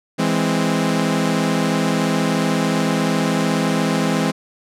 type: chord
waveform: sawtooth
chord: E augmented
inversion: none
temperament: equal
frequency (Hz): 164.81 / 207.7 / 261.6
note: E3 / G#3 / B#3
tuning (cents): 0 / 0 / 0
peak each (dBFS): -17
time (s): 0.18-4.32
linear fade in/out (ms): 20
effects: low-pass 10000 Hz 12 dB/octave